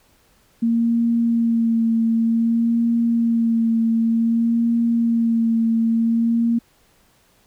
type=tone with vibrato; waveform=sine; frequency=230.1 Hz; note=A#3; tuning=22 cents flat; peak=-15 dBFS; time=0.62-6.59 s; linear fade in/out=10 ms; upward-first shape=sine; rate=0.54 Hz; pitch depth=22 cents each way; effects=pink hiss -58 dBFS RMS until 7.46 s